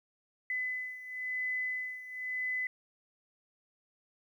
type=beating tone pair; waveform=sine; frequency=2011 / 2011.97 Hz; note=B6 / B6; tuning=+31 / +32 cents; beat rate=0.97 Hz; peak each=-35 / -39 dBFS; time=0.5-2.67 s; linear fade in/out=2 ms; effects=11-bit